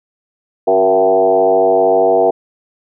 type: tone with frequency modulation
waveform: sine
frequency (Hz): 569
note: C#5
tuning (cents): +45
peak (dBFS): -8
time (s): 0.67-2.31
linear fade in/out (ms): 10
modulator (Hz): 97.8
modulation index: 2.1
effects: none